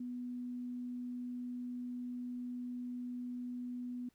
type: tone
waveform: sine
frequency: 246.4 Hz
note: B3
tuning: 4 cents flat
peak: -39 dBFS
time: 0-4.09 s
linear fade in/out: 5 ms
effects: pink hiss -75 dBFS RMS until 4.14 s